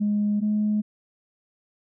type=tone pair in turn; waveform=sine; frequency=207.7 / 211.1 Hz; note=G#3 / G#3; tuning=0 / +29 cents; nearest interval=unison; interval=29 cents; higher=second; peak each=-19 dBFS; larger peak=neither; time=0-0.41 / 0.41-0.82 s; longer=neither; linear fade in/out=20 ms; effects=tanh soft clip ceiling -16 dBFS